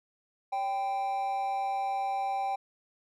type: tone with amplitude modulation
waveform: triangle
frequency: 784 Hz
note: G5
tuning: in tune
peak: -24 dBFS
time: 0.52-2.56 s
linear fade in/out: 10 ms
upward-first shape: sine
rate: 223 Hz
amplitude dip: 55%
effects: none